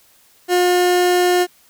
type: tone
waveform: 30% pulse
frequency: 357.8 Hz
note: F4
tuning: 42 cents sharp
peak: -10 dBFS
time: 0.48-1.47 s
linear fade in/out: 50 ms
effects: white hiss -53 dBFS RMS until 1.69 s